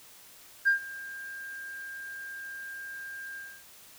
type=tone with ADSR envelope; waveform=sine; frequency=1600 Hz; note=G6; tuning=35 cents sharp; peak=-17 dBFS; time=0.65-3.64 s; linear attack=27 ms; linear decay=110 ms; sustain=-21 dB; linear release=270 ms; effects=tanh soft clip ceiling -16 dBFS + white hiss -53 dBFS RMS until 3.98 s